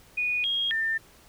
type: tone with pitch steps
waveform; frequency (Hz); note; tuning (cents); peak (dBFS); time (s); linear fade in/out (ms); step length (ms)
sine; 2465 / 3262 / 1796; D#7 / G#7 / A6; -17 / -32 / +35; -24; 0.17-0.98; 10; 270
effects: pink hiss -55 dBFS RMS until 1.28 s